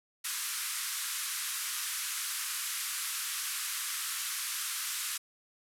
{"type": "band-pass noise", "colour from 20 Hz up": "white", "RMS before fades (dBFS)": -36, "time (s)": [0.24, 5.18], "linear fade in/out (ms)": 10, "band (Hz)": [1100, 13000], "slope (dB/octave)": 48, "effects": []}